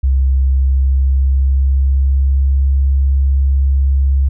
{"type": "tone with pitch glide", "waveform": "sine", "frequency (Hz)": [66.4, 68.03], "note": ["C2", "C#2"], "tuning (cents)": [26, -32], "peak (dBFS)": -9, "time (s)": [0.03, 4.29], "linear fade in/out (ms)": 10, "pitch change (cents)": 42, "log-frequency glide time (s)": [0.44, 2.69], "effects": []}